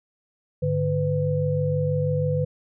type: tone cluster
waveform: sine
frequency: 102.6 / 148.8 / 502 Hz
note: G#2 / D3 / B4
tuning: -21 / +23 / +28 cents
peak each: -28 / -23 / -25 dBFS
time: 0.62-2.45 s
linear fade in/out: 10 ms
effects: none